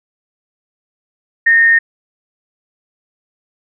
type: tone with amplitude modulation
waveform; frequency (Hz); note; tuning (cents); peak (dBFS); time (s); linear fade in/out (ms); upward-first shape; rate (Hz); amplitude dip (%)
sine; 1837; A#6; -26; -5; 1.46-1.79; 10; sine; 207; 30
effects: none